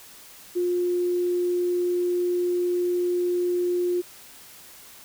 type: tone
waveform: sine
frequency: 354.7 Hz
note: F4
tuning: 27 cents sharp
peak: -21 dBFS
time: 0.55-4.02 s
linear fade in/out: 20 ms
effects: white hiss -47 dBFS RMS until 5.04 s